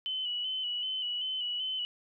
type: tone with vibrato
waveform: sine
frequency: 2994 Hz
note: F#7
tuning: 20 cents sharp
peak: -31 dBFS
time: 0.06-1.85 s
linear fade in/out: 0 ms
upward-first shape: square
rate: 2.6 Hz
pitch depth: 32 cents each way
effects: none